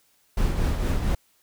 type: noise with tremolo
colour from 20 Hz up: brown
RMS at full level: -21 dBFS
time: 0.37-1.15 s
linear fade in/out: 5 ms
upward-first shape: triangle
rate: 4.3 Hz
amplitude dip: 50%
effects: white hiss -64 dBFS RMS until 1.42 s